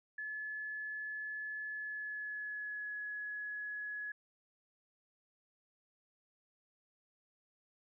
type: tone with pitch glide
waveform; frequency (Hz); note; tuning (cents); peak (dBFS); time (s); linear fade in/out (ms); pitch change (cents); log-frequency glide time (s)
sine; 1717 to 1689.5; A6 to G#6; -43 to +29; -39; 0.18-4.12; 5; -28; 1.66-2.95
effects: none